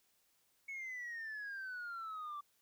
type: exponential sweep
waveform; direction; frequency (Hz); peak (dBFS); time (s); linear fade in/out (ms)
sine; down; 2216 to 1156; -40; 0.68-2.41; 10
effects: tanh soft clip ceiling -40 dBFS + white hiss -75 dBFS RMS until 2.61 s